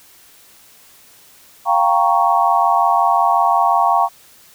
sine chord, G half-diminished seventh, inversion third, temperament equal, 698.5 / 784 / 932.3 / 1108.7 Hz, F5 / G5 / Bb5 / Db6, 0 / 0 / 0 / 0 cents, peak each -17 dBFS, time 1.65-4.09 s, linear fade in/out 50 ms, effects white hiss -47 dBFS RMS until 4.54 s

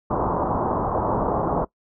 white low-pass noise, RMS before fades -23 dBFS, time 0.1-1.65 s, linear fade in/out 10 ms, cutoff 1100 Hz, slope 48 dB/octave, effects noise-tail reverb RT60 0.1 s tail -20 dB re dry

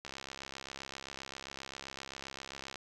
click train, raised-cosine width 0.2 ms, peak -25 dBFS, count 184, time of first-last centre 0.05-2.757 s, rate 67.6 Hz, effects none

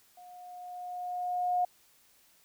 sine tone with level ramp, 719 Hz, F#5, 50 cents flat, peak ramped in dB -49 to -24 dBFS, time 0.17-1.65 s, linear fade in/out 5 ms, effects white hiss -64 dBFS RMS until 2.44 s

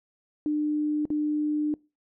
sine tone with dropouts, 300 Hz, D4, 37 cents sharp, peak -23 dBFS, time 0.46-1.74 s, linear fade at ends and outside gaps 1 ms, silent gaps 1.054-1.103 s, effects noise-tail reverb RT60 0.3 s tail -25 dB re dry

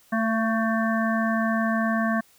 harmonic tone with a mistuned harmonic, 222.9 Hz, A3, 23 cents sharp, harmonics 1 / 3 / 5 / 7 / 8, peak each -23 / -28 / -30 / -31 / -32 dBFS, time 0.12-2.21 s, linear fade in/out 10 ms, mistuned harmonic 3, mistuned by +18 cents, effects white hiss -58 dBFS RMS until 2.38 s

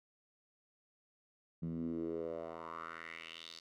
10% pulse tone with band-pass filter sweep, 82.4 Hz, E2, in tune, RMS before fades -43 dBFS, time 1.62-3.6 s, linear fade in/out 10 ms, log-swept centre 170 to 4600 Hz, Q 3.8, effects none

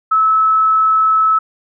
sine tone with frequency modulation, 1300 Hz, E6, 24 cents flat, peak -9 dBFS, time 0.11-1.39 s, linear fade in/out 10 ms, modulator 35.6 Hz, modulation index 0.21, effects none

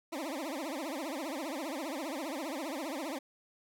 20% pulse tone with vibrato, 296 Hz, D4, 14 cents sharp, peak -31 dBFS, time 0.12-3.19 s, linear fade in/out 10 ms, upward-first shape triangle, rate 15 Hz, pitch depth 280 cents each way, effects none

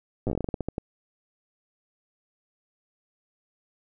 slowing click train, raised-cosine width 2 ms, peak -15 dBFS, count 15, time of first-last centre 0.27-0.781 s, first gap 8 ms, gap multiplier 1.21, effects none

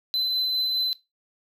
triangle tone with tremolo, 4041 Hz, B7, 39 cents sharp, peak -20 dBFS, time 0.14-0.93 s, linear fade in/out 0 ms, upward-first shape triangle, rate 4.9 Hz, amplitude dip 25%, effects noise-tail reverb RT60 0.2 s tail -19 dB re dry

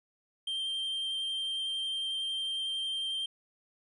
triangle tone with vibrato, 3159 Hz, G7, 13 cents sharp, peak -30 dBFS, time 0.47-3.26 s, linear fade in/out 5 ms, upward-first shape sine, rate 11 Hz, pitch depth 8 cents each way, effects resampled to 24000 Hz

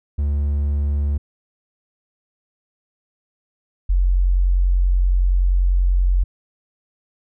triangle / sine tone pair in turn, 72 / 45.23 Hz, D2 / F#1, -34 / -39 cents, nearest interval minor sixth, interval 805 cents, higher first, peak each -15 / -13 dBFS, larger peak second, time 0.18-1.18 / 3.89-6.24 s, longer second, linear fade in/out 10 ms, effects none

